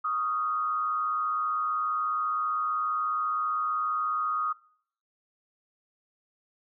sine tone with frequency modulation, 1243 Hz, D#6, 2 cents flat, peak -26 dBFS, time 0.04-4.53 s, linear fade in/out 10 ms, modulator 115 Hz, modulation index 0.64, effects noise-tail reverb RT60 0.6 s tail -22 dB re dry

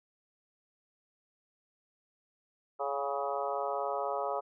harmonic tone with a mistuned harmonic, 140.1 Hz, C#3, 19 cents sharp, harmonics 3 / 4 / 5 / 6 / 7 / 8 / 9, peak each -39 / -36 / -37 / -39 / -40 / -43 / -40 dBFS, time 2.79-4.41 s, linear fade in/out 20 ms, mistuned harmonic 6, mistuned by -33 cents, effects none

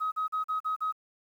sine tone bursts, 1267 Hz, D#6, 31 cents sharp, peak -26 dBFS, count 6, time 0-0.925 s, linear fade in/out 20 ms, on 120 ms, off 41 ms, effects tanh soft clip ceiling -23 dBFS + 10-bit

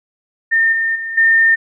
sine tone with level steps, 1814 Hz, A#6, 48 cents flat, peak -10 / -14 / -21 / -8 dBFS, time 0.51-1.56 s, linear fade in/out 20 ms, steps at 0.72 / 0.95 / 1.17 s, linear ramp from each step 10 ms, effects none

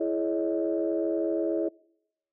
sine tone cluster, 332.2 / 420.4 / 560 / 633 Hz, E4 / G#4 / C#5 / D#5, +13 / +21 / +18 / +30 cents, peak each -27 / -31 / -32 / -32 dBFS, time 0-1.69 s, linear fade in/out 10 ms, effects noise-tail reverb RT60 0.8 s tail -25 dB re dry + tanh soft clip ceiling -15 dBFS

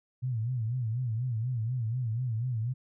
sine tone with vibrato, 118.7 Hz, A#2, 32 cents sharp, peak -28 dBFS, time 0.22-2.74 s, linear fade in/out 20 ms, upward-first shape sine, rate 4.1 Hz, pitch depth 150 cents each way, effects none

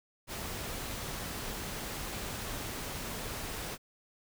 pink noise, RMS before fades -39 dBFS, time 0.27-3.78 s, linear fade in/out 50 ms, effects none

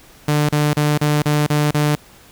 sawtooth tone bursts, 148.8 Hz, D3, 23 cents sharp, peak -10 dBFS, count 7, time 0.28-1.954 s, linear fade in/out 5 ms, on 210 ms, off 34 ms, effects pink hiss -46 dBFS RMS until 2.31 s

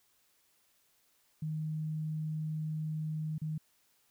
sine tone with dropouts, 155.56 Hz, D#3, in tune, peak -33 dBFS, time 1.42-3.58 s, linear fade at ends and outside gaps 5 ms, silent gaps 3.382-3.416 s, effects white hiss -71 dBFS RMS until 4.1 s

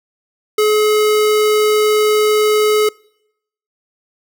square tone, 425.5 Hz, G#4, 42 cents sharp, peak -11 dBFS, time 0.58-2.89 s, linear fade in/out 5 ms, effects noise-tail reverb RT60 0.8 s tail -26 dB re dry

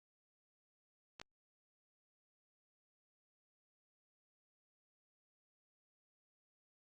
clicks, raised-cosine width 0.2 ms, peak -30 dBFS, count 2, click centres 1.198 / 1.215 s, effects Opus 48 kbps

